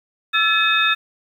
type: tone cluster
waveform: sine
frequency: 1331 / 1722 / 2554 / 3649 Hz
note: E6 / A6 / D#7 / A#7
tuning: +16 / -38 / +45 / -38 cents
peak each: -20 dBFS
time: 0.33-0.95 s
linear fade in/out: 20 ms
effects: 8-bit